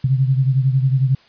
sine beating tone pair, 130.81 / 141.81 Hz, C3 / C#3, 0 / +40 cents, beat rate 11 Hz, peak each -14 / -20 dBFS, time 0.04-1.15 s, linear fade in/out 5 ms, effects white hiss -51 dBFS RMS until 1.28 s + resampled to 11025 Hz

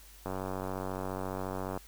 click train, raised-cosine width 1 ms, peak -22 dBFS, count 144, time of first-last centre 0.26-1.775 s, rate 94.4 Hz, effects added 50 Hz sine -54 dBFS peak until 1.87 s + white hiss -56 dBFS RMS until 1.87 s

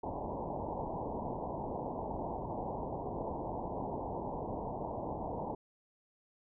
white low-pass noise, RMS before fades -39 dBFS, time 0.03-5.55 s, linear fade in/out 5 ms, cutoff 970 Hz, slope 96 dB/octave, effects none

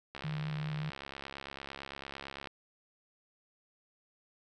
click train, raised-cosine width 0.3 ms, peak -26 dBFS, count 161, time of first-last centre 0.15-2.472 s, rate 68.9 Hz
sine tone with vibrato, 153.2 Hz, D#3, 27 cents flat, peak -34 dBFS, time 0.24-0.9 s, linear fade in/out 5 ms, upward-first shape sine, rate 5.2 Hz, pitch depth 15 cents each way
effects none

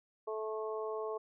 harmonic tone, 217.8 Hz, A3, 17 cents flat, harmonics 2 / 3 / 4 / 5, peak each -37 / -43 / -47 / -44 dBFS, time 0.27-1.18 s, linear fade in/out 10 ms, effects none

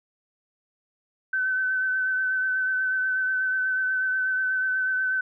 sine tone with vibrato, 1524 Hz, G6, 49 cents flat, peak -22 dBFS, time 1.33-5.21 s, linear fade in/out 5 ms, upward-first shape triangle, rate 8.2 Hz, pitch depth 24 cents each way, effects none

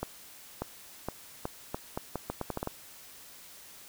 accelerating click train, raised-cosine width 1 ms, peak -18 dBFS, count 13, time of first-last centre 0.03-2.674 s, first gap 590 ms, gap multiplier 0.79, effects white hiss -51 dBFS RMS until 3.88 s

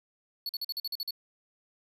square tone bursts, 4421 Hz, C#8, 5 cents flat, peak -32 dBFS, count 9, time 0.46-1.108 s, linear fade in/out 2 ms, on 32 ms, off 45 ms, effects none

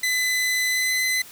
sawtooth tone with pitch glide, 2011 to 2026 Hz, B6 to B6, +31 to +44 cents, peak -17 dBFS, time 0.03-1.22 s, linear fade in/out 5 ms, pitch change +13 cents, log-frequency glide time 0.71-0.87 s, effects white hiss -44 dBFS RMS until 1.31 s

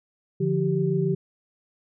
sine tone cluster, 146.6 / 173.5 / 387.7 Hz, D3 / F3 / G4, -3 / -11 / -19 cents, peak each -25 dBFS, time 0.4-1.15 s, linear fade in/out 10 ms, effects none

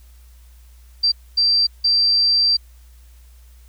sine tone bursts at uneven times, 4699 Hz, D8, in tune, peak -13 dBFS, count 3, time 1.03-1.12 / 1.37-1.67 / 1.84-2.57 s, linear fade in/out 10 ms, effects added 60 Hz sine -43 dBFS peak until 3.68 s + white hiss -57 dBFS RMS until 3.68 s

